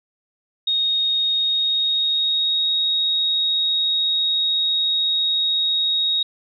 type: tone with pitch glide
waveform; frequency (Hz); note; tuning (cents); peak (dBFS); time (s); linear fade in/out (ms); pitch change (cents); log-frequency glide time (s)
sine; 3729 to 3766; A#7 to A#7; 0 to +17; -17; 0.67-6.23; 5; +17; 1.35-2.7
effects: none